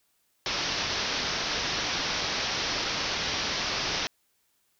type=low-pass noise; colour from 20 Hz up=white; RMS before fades=-30 dBFS; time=0.46-4.07 s; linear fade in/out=0 ms; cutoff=5900 Hz; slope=96 dB/octave; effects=white hiss -71 dBFS RMS until 4.79 s